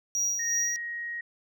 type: tone with tremolo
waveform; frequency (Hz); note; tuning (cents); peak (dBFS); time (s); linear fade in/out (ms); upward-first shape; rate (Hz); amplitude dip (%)
triangle; 5750; F8; +50; -23; 0.15-0.76; 0; sine; 2.9; 45
type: tone with pitch glide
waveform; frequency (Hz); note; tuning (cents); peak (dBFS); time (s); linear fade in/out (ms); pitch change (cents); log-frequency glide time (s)
sine; 1851 to 1884.4; A#6 to A#6; -13 to +18; -32; 0.39-1.21; 5; +31; 0.57-0.71
effects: none